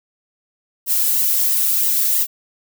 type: noise with flanger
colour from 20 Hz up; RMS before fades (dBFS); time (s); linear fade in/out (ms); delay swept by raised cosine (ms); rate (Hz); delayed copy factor
violet; -17; 0.86-2.27; 50; 1 to 2.4; 3; +0.65
effects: none